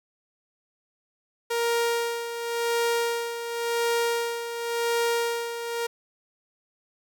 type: tone with tremolo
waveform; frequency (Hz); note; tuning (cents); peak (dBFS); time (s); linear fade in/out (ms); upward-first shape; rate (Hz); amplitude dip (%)
sawtooth; 468.3; A#4; +8; -18; 1.5-5.87; 10; sine; 0.92; 65
effects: 10-bit

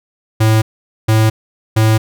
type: tone bursts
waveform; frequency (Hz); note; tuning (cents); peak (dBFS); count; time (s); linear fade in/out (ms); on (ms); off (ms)
square; 110; A2; 0; -9; 3; 0.4-1.98; 10; 220; 460
effects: none

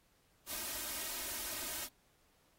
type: noise with comb filter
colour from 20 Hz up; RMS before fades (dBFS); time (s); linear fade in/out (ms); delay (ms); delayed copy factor
white; -41; 0.46-1.89; 50; 3.2; +0.7
effects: pink hiss -72 dBFS RMS until 2.58 s + AAC 48 kbps

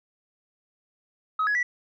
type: tone with pitch steps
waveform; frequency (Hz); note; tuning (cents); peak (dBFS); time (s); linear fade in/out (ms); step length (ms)
sine; 1273 / 1679 / 1955; D#6 / G#6 / B6; +39 / +18 / -18; -20; 1.39-1.63; 5; 80
effects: tanh soft clip ceiling -19 dBFS

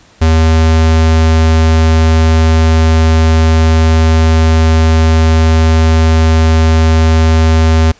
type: tone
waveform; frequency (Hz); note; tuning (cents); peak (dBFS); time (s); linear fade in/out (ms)
square; 80.3; E2; -45; -6; 0.21-7.92; 10
effects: pink hiss -44 dBFS RMS until 7.99 s + resampled to 16000 Hz

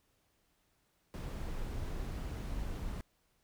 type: noise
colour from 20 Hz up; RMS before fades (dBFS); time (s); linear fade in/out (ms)
brown; -39; 1.14-3.01; 0
effects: pink hiss -75 dBFS RMS until 3.43 s

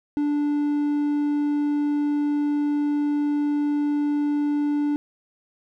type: tone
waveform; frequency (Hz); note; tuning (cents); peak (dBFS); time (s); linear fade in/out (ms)
triangle; 292.6; D4; -6; -18; 0.17-4.96; 0
effects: none

